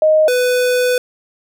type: tone pair in turn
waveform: sine / square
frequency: 622.3 / 497.9 Hz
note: D#5 / B4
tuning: 0 / +14 cents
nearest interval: major third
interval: 386 cents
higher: first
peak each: -8 / -13 dBFS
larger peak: first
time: 0.02-0.28 / 0.28-0.98 s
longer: second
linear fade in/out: 2 ms
effects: none